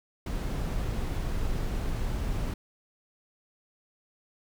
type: noise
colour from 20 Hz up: brown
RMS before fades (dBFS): -30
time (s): 0.26-2.54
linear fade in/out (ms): 5
effects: none